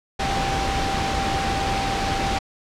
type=tone in noise; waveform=sine; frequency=784 Hz; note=G5; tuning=in tune; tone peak=-25 dBFS; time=0.19-2.39 s; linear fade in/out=10 ms; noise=pink; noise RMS=-24 dBFS; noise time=0.19-2.39 s; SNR=-4 dB; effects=low-pass 5000 Hz 12 dB/octave